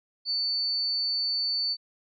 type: tone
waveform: sine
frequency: 4500 Hz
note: C#8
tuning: 25 cents sharp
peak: -25 dBFS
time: 0.25-1.77 s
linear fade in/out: 50 ms
effects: none